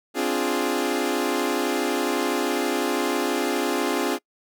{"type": "chord", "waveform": "sawtooth", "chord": "D half-diminished seventh", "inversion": "third", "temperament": "equal", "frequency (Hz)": [261.6, 293.7, 349.2, 415.3], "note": ["C4", "D4", "F4", "Ab4"], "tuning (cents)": [0, 0, 0, 0], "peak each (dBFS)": [-24, -24, -23, -24], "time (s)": [0.14, 4.19], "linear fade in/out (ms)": 50, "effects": ["noise-tail reverb RT60 0.1 s tail -25 dB re dry"]}